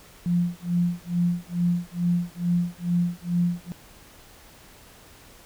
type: tone with tremolo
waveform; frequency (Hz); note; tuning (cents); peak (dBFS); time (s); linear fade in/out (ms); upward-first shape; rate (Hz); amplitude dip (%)
sine; 174.61; F3; 0; -18; 0.26-3.72; 0; sine; 2.3; 100
effects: pink hiss -50 dBFS RMS until 5.45 s